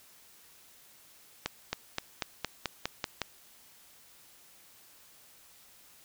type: accelerating click train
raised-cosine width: 0.2 ms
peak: -13 dBFS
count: 9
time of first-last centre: 1.46-3.217 s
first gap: 270 ms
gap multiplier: 0.94
effects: white hiss -58 dBFS RMS until 6.04 s